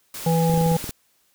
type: noise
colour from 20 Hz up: white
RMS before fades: -34 dBFS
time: 0.14-0.91 s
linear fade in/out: 2 ms
type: harmonic tone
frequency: 164.81 Hz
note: E3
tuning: in tune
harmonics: 1 / 3 / 5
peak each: -18 / -23 / -25 dBFS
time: 0.26-0.77 s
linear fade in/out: 5 ms
type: clicks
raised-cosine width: 3 ms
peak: -19 dBFS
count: 8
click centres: 0.497 / 0.54 / 0.576 / 0.612 / 0.663 / 0.716 / 0.842 / 0.893 s
effects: white hiss -64 dBFS RMS until 1.34 s